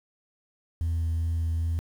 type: tone with vibrato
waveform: sine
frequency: 82.41 Hz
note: E2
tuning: in tune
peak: -22 dBFS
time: 0.81-1.79 s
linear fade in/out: 0 ms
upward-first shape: sine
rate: 2.5 Hz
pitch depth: 11 cents each way
effects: tanh soft clip ceiling -23 dBFS + 9-bit